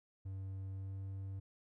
triangle tone with pitch glide, 96.1 to 96.82 Hz, G2 to G2, -34 to -21 cents, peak -39 dBFS, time 0.25-1.4 s, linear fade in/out 10 ms, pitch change +13 cents, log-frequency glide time 0.72-0.96 s, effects none

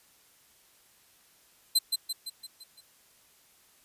sawtooth tone with echo, 4079 Hz, C8, 45 cents flat, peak -17 dBFS, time 1.75-1.79 s, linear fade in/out 10 ms, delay 170 ms, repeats 6, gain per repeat -5 dB, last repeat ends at 2.81 s, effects white hiss -62 dBFS RMS until 3.84 s + resampled to 32000 Hz

